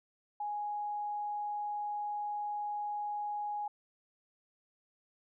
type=tone; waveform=sine; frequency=830.6 Hz; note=G#5; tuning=in tune; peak=-34 dBFS; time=0.4-3.68 s; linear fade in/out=5 ms; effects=none